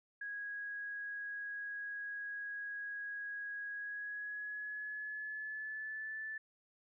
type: tone with pitch glide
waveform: sine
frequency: 1654 to 1752.4 Hz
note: G#6 to A6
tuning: -8 to -7 cents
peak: -40 dBFS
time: 0.21-6.38 s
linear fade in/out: 5 ms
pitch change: +101 cents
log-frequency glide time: 3.71-6.18 s
effects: none